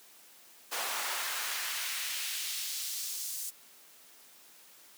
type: noise with high-pass filter sweep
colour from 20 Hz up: pink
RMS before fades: -36 dBFS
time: 0.71-3.51 s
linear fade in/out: 20 ms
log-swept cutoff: 740 to 7400 Hz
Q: 1
effects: white hiss -57 dBFS RMS until 4.97 s + high-pass 200 Hz 12 dB/octave